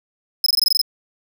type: tone bursts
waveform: 45% pulse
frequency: 5110 Hz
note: D#8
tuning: 45 cents sharp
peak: -13 dBFS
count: 9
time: 0.44-0.815 s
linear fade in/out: 2 ms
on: 23 ms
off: 21 ms
effects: none